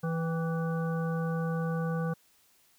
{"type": "harmonic tone with a mistuned harmonic", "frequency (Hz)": 164.81, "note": "E3", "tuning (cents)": 0, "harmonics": [1, 3, 5, 7, 9], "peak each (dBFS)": [-29, -36, -43, -42, -43], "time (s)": [0.03, 2.14], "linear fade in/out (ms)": 10, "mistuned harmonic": 5, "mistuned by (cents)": -66, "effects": ["white hiss -65 dBFS RMS until 2.78 s"]}